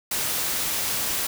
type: noise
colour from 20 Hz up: white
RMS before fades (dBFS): -26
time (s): 0.11-1.27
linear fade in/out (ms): 5
effects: none